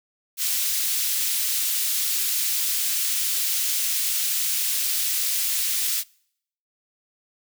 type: high-pass noise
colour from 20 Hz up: white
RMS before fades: -24 dBFS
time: 0.37-6.04 s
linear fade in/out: 50 ms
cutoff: 2800 Hz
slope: 12 dB/octave
effects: noise-tail reverb RT60 0.7 s tail -26 dB re dry